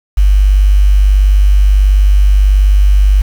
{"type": "tone with quantisation", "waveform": "sine", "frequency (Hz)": 49.26, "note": "G1", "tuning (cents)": 9, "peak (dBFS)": -4, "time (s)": [0.17, 3.22], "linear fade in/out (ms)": 10, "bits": 5, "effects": []}